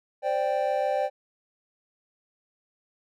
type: chord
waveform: triangle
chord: C suspended second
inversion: none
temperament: equal with one note detuned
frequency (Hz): 523.3 / 589.7 / 784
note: C5 / D5 / G5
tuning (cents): 0 / +7 / 0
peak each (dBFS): -27 / -25 / -26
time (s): 0.22-1.1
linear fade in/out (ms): 50
effects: none